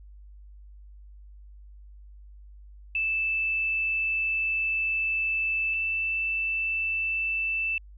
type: tone pair in turn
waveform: sine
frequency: 2637 / 2651 Hz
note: E7 / E7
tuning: 0 / +9 cents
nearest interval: unison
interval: 9 cents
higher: second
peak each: -24 / -25 dBFS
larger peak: first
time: 2.95-5.74 / 5.74-7.78 s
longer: first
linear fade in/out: 2 ms
effects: added 50 Hz sine -45 dBFS peak until 7.97 s